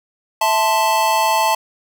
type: chord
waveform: square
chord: A minor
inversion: second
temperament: equal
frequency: 659.3 / 880 / 1046.5 Hz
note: E5 / A5 / C6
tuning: 0 / 0 / 0 cents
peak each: -22 / -16 / -22 dBFS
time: 0.41-1.55 s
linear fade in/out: 5 ms
effects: none